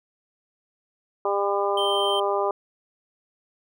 harmonic tone, 200.5 Hz, G3, 39 cents sharp, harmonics 2 / 3 / 4 / 5 / 6, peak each -25 / -27 / -28 / -29 / -30 dBFS, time 1.25-2.51 s, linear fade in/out 2 ms
triangle tone, 3131 Hz, G7, 3 cents flat, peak -24 dBFS, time 1.77-2.2 s, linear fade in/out 5 ms
effects none

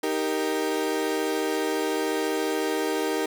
35% pulse chord, Eb major, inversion none, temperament equal, 311.1 / 392 / 466.2 Hz, Eb4 / G4 / Bb4, 0 / 0 / 0 cents, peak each -27 dBFS, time 0.03-3.26 s, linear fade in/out 5 ms, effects none

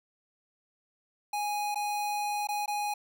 square tone with dropouts, 829 Hz, G#5, 3 cents flat, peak -30 dBFS, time 1.33-2.94 s, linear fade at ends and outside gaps 5 ms, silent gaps 1.746-1.756 / 2.472-2.487 / 2.66-2.678 s, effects none

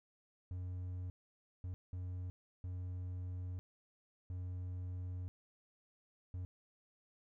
triangle tone bursts at uneven times, 90.7 Hz, F#2, 34 cents flat, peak -38 dBFS, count 6, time 0.51-1.1 / 1.64-1.74 / 1.93-2.3 / 2.64-3.59 / 4.3-5.28 / 6.34-6.45 s, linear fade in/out 0 ms, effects none

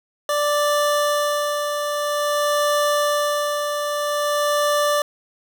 25% pulse tone with tremolo, 587.3 Hz, D5, in tune, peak -13 dBFS, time 0.29-5.02 s, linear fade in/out 2 ms, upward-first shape sine, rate 0.5 Hz, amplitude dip 45%, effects none

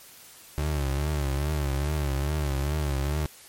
30% pulse tone with vibrato, 71.9 Hz, D2, 36 cents flat, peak -22 dBFS, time 0.58-3.26 s, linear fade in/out 0 ms, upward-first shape triangle, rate 2.4 Hz, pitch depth 130 cents each way, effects white hiss -49 dBFS RMS until 3.48 s + MP3 64 kbps

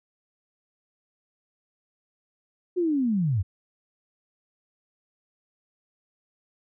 sine linear sweep, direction down, 369.2 to 84 Hz, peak -21 dBFS, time 2.76-3.43 s, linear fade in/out 20 ms, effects none

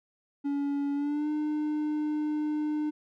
triangle tone with pitch glide, 283.5 to 302.1 Hz, C#4 to D4, +39 to +49 cents, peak -25 dBFS, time 0.44-2.91 s, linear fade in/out 20 ms, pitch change +110 cents, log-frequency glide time 0.94-1.29 s, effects none

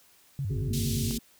sine tone with vibrato, 116.54 Hz, A#2, in tune, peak -28 dBFS, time 0.39-1.11 s, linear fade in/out 0 ms, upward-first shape square, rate 8.7 Hz, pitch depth 300 cents each way
harmonic tone, 51.91 Hz, G#1, in tune, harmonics 1 / 3 / 5 / 7 / 8, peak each -35 / -40 / -42 / -43 / -44 dBFS, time 0.49-1.19 s, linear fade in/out 20 ms
sine tone, 229.1 Hz, A#3, 30 cents flat, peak -32 dBFS, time 0.7-1.19 s, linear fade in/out 5 ms
pink band-pass noise, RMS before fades -37 dBFS, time 0.73-1.18 s, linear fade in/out 5 ms, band 3300 to 16000 Hz, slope 24 dB/octave
effects white hiss -60 dBFS RMS until 1.39 s

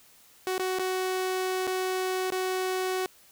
sawtooth tone with dropouts, 372.6 Hz, F#4, 12 cents sharp, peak -23 dBFS, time 0.47-3.06 s, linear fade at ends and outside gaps 1 ms, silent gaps 0.581-0.595 / 0.787-0.795 / 1.67-1.675 / 2.304-2.321 s, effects white hiss -57 dBFS RMS until 3.31 s

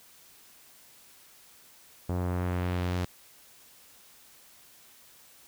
sawtooth tone with low-pass filter sweep, 89.6 Hz, F2, 45 cents sharp, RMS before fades -30 dBFS, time 2.09-3.05 s, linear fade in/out 5 ms, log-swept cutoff 840 to 6100 Hz, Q 0.91, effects white hiss -56 dBFS RMS until 5.47 s

